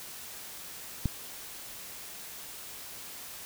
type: click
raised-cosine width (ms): 5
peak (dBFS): -15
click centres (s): 1.057
effects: white hiss -44 dBFS RMS until 3.45 s